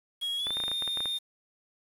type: tone with pitch glide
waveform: triangle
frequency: 3303 to 3644 Hz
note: G#7 to A#7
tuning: -10 to -40 cents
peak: -28 dBFS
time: 0.21-1.19 s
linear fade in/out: 20 ms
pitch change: +170 cents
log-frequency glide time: 0.37-0.56 s
type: clicks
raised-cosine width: 0.5 ms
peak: -23 dBFS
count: 12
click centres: 0.469 / 0.506 / 0.57 / 0.602 / 0.638 / 0.681 / 0.716 / 0.823 / 0.877 / 0.973 / 1.005 / 1.057 s
effects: resampled to 32000 Hz + 8-bit